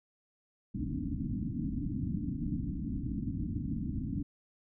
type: low-pass noise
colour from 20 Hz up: white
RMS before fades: -35 dBFS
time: 0.74-4.23 s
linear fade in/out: 10 ms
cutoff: 300 Hz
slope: 96 dB/octave
effects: none